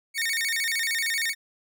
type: tone with vibrato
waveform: sawtooth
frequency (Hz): 2021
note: B6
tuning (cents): +39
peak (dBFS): -21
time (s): 0.14-1.35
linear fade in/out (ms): 50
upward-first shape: square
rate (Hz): 13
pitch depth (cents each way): 170
effects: none